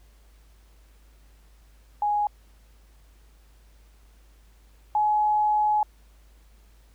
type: tone pair in turn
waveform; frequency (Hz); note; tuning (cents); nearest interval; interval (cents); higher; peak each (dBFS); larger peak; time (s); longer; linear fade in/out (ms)
sine; 830.6 / 845.1; G#5 / G#5; 0 / +30; unison; 30; second; -21 / -19; second; 2.02-2.27 / 4.95-5.83; second; 2
effects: added 52 Hz sine -52 dBFS peak until 6.94 s + pink hiss -63 dBFS RMS until 6.94 s